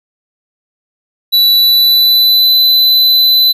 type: tone with pitch glide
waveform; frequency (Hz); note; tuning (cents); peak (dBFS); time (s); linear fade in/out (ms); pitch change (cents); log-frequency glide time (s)
square; 3951 to 4011; B7 to B7; 0 to +26; -6; 1.32-3.53; 20; +26; 1.51-2.53
effects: none